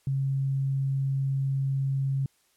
sine tone, 136 Hz, C#3, 33 cents flat, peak -24 dBFS, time 0.07-2.26 s, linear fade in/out 2 ms, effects white hiss -67 dBFS RMS until 2.56 s + low-pass 12000 Hz 12 dB/octave

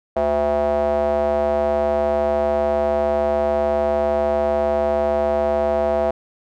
square tone with band-pass filter, 73.42 Hz, D2, in tune, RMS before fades -19 dBFS, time 0.16-6.11 s, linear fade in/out 5 ms, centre 640 Hz, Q 4.9, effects none

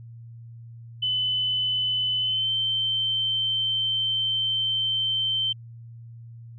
sine tone with pitch glide, 3016 to 3106 Hz, F#7 to G7, +32 to -17 cents, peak -22 dBFS, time 1.02-5.53 s, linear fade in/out 10 ms, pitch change +51 cents, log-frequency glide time 2.19-2.52 s, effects added 116 Hz sine -40 dBFS peak until 6.58 s

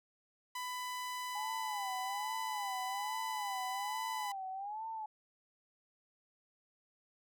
sawtooth tone, 998 Hz, B5, 18 cents sharp, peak -35 dBFS, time 0.55-4.32 s, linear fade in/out 5 ms
sine tone with vibrato, 823 Hz, G#5, 16 cents flat, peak -39 dBFS, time 1.35-5.06 s, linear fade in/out 5 ms, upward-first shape sine, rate 1.2 Hz, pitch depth 150 cents each way
effects none

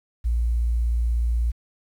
sine tone, 58.27 Hz, A#1, in tune, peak -19 dBFS, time 0.24-1.52 s, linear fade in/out 20 ms, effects 9-bit

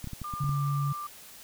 clicks, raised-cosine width 5 ms, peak -25 dBFS, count 7, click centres 0.043 / 0.073 / 0.133 / 0.217 / 0.338 / 0.441 / 0.493 s
sine tone with pitch glide, 1200 to 1184.8 Hz, D6 to D6, +37 to +15 cents, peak -34 dBFS, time 0.24-1.07 s, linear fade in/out 5 ms, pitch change -22 cents, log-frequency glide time 0.44-0.57 s
sine tone, 141.1 Hz, C#3, 31 cents sharp, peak -26 dBFS, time 0.4-0.93 s, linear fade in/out 10 ms
effects white hiss -49 dBFS RMS until 1.43 s

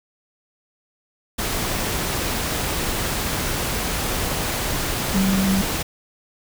sine tone in noise, 192.8 Hz, G3, 28 cents flat, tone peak -17 dBFS, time 5.14-5.62 s, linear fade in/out 10 ms, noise pink, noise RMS -24 dBFS, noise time 1.38-5.83 s, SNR +4 dB, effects none

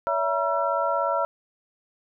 sine tone cluster, 565 / 662 / 956 / 1349 Hz, C#5 / E5 / A#5 / E6, +33 / +7 / +43 / +40 cents, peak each -27 dBFS, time 0.07-1.25 s, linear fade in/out 0 ms, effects none

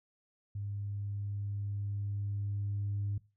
sine tone with level ramp, 101.3 Hz, G#2, 43 cents flat, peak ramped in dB -35 to -30 dBFS, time 0.55-3.18 s, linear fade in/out 5 ms, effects noise-tail reverb RT60 0.3 s tail -21 dB re dry + tanh soft clip ceiling -28 dBFS

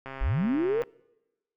click train, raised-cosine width 0.5 ms, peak -24 dBFS, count 105, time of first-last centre 0.06-0.836 s, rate 134 Hz
sine linear sweep, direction up, 30.87 to 486.1 Hz, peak -23 dBFS, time 0.21-0.82 s, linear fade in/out 0 ms
effects noise-tail reverb RT60 1.0 s tail -25 dB re dry

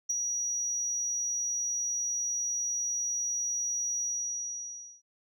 sine tone with ADSR envelope, 5790 Hz, F#8, 38 cents flat, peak -23 dBFS, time 0.09-5.02 s, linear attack 12 ms, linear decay 19 ms, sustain -5 dB, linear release 1000 ms, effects tanh soft clip ceiling -24 dBFS

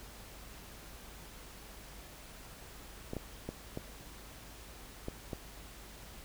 clicks, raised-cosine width 2 ms, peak -24 dBFS, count 6, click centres 3.134 / 3.167 / 3.49 / 3.774 / 5.084 / 5.332 s, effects added 50 Hz sine -54 dBFS peak until 6.24 s + pink hiss -52 dBFS RMS until 6.24 s

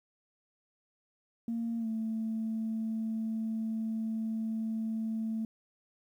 sine tone with pitch glide, 230.7 to 222.2 Hz, A#3 to A3, -18 to +17 cents, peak -30 dBFS, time 1.48-5.45 s, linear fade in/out 2 ms, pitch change -65 cents, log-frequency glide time 1.79-1.87 s, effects tanh soft clip ceiling -27 dBFS + 11-bit

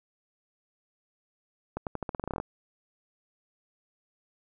accelerating click train, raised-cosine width 1 ms, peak -18 dBFS, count 14, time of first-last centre 1.77-2.401 s, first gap 98 ms, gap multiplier 0.87, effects none

